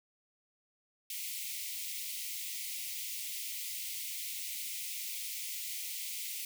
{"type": "high-pass noise", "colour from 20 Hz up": "white", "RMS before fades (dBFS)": -40, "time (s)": [1.1, 6.45], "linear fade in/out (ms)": 2, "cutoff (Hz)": 2000, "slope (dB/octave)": 96, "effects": []}